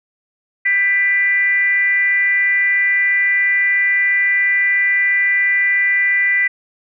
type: tone with frequency modulation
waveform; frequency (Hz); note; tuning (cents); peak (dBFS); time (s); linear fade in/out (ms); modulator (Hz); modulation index
sine; 1983; B6; +7; -12; 0.65-6.48; 10; 400; 0.42
effects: none